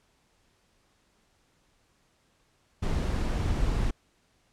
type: noise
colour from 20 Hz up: brown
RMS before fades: -27 dBFS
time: 2.82-3.91 s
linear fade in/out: 10 ms
effects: pink hiss -68 dBFS RMS until 4.52 s + low-pass 9000 Hz 12 dB/octave